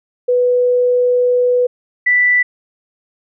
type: tone pair in turn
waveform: sine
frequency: 493.9 / 1975.6 Hz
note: B4 / B6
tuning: 0 / 0 cents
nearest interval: 2 octaves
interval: 2400 cents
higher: second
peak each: -10 / -9 dBFS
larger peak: second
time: 0.28-1.67 / 2.06-2.43 s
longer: first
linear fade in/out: 10 ms
effects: none